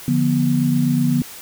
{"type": "chord", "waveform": "sine", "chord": "B diminished", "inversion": "first", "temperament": "equal with one note detuned", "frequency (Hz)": [146.83, 174.61, 243.3], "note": ["D3", "F3", "B3"], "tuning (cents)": [0, 0, -26], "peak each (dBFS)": [-19, -22, -17], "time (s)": [0.08, 1.22], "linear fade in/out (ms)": 2, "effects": ["white hiss -37 dBFS RMS until 1.41 s"]}